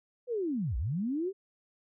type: linear two-way sweep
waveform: sine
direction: down then up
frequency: 510 to 50.5 to 402.9 Hz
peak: -29 dBFS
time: 0.27-1.33 s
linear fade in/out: 50 ms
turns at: 0.77 s
effects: none